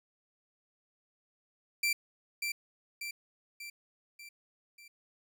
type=tone with echo; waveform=sawtooth; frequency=2349 Hz; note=D7; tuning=in tune; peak=-24 dBFS; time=1.83-1.93 s; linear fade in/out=5 ms; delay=590 ms; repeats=5; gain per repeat=-5 dB; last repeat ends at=4.88 s; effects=none